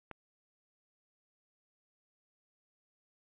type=click; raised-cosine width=0.5 ms; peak=-28 dBFS; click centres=0.113 s; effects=resampled to 8000 Hz